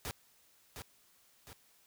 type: noise with echo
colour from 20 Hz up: pink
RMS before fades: -40 dBFS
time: 0.05-0.11 s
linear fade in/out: 0 ms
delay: 710 ms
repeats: 2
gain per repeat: -6 dB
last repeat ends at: 1.53 s
effects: white hiss -67 dBFS RMS until 1.86 s